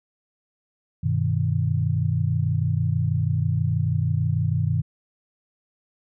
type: chord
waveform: sine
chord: G augmented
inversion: none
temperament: equal with one note detuned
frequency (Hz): 97.15 / 123.47 / 155.56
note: G2 / B2 / D#3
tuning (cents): -15 / 0 / 0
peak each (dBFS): -24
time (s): 1.03-4.82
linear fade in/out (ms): 10
effects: none